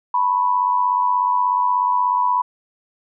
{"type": "tone with amplitude modulation", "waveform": "sine", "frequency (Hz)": 987.8, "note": "B5", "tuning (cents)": 0, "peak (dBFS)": -12, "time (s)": [0.14, 2.42], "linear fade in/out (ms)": 5, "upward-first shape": "sine", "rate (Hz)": 96.6, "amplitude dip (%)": 65, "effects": []}